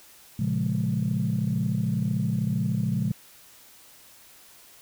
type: chord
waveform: sine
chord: Bb minor seventh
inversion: none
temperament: equal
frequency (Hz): 116.54 / 138.59 / 174.61 / 207.7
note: Bb2 / Db3 / F3 / Ab3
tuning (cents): 0 / 0 / 0 / 0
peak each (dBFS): -28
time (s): 0.39-3.12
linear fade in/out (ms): 5
effects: tanh soft clip ceiling -15 dBFS + white hiss -52 dBFS RMS until 4.81 s